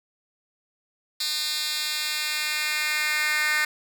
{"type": "tone with high-pass filter sweep", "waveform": "10% pulse", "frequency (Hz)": 303.5, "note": "D#4", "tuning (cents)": -43, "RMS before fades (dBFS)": -26, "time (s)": [1.2, 3.65], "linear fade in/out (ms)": 5, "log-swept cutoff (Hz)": [3800, 1900], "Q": 2.6, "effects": []}